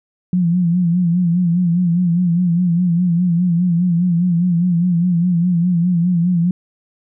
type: tone with vibrato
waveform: sine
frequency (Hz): 174.61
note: F3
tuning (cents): 0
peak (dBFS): -12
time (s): 0.33-6.51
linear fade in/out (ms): 2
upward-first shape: sine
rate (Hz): 4.9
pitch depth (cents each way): 78
effects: none